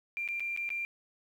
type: tone with dropouts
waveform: sine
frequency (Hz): 2378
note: D7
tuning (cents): +21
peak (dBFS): -32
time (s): 0.17-0.85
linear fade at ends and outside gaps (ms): 0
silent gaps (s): 0.277-0.287 / 0.397-0.404 / 0.564-0.574 / 0.691-0.703
effects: 10-bit